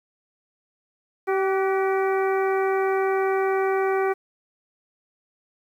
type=harmonic tone with a mistuned harmonic; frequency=385.3 Hz; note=G4; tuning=30 cents flat; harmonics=1 / 2 / 3 / 4 / 5 / 6; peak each=-21 / -27 / -31 / -33 / -35 / -37 dBFS; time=1.27-4.14 s; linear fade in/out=20 ms; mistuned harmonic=4; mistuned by=-51 cents; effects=9-bit